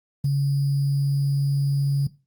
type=tone with sample-and-hold; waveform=sine; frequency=140 Hz; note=C#3; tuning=18 cents sharp; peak=-18 dBFS; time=0.24-2.07 s; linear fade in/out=5 ms; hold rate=4900 Hz; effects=noise-tail reverb RT60 0.3 s tail -18 dB re dry + Opus 32 kbps